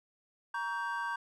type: chord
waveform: triangle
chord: G diminished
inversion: first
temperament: just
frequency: 940.8 / 1128.9 / 1568 Hz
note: Bb5 / Db6 / G6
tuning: +16 / +31 / 0 cents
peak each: -35 / -38 / -35 dBFS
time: 0.54-1.16 s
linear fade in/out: 5 ms
effects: none